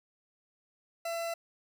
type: tone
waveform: 40% pulse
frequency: 672 Hz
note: E5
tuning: 33 cents sharp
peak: -32 dBFS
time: 1.05-1.34 s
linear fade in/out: 5 ms
effects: none